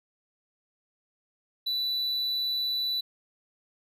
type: tone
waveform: triangle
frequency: 3969 Hz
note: B7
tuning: 8 cents sharp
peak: -25 dBFS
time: 1.66-3.01 s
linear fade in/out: 10 ms
effects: none